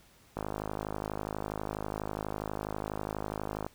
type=click train; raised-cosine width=1 ms; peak=-20 dBFS; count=173; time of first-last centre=0.37-3.665 s; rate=52.2 Hz; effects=pink hiss -61 dBFS RMS until 3.74 s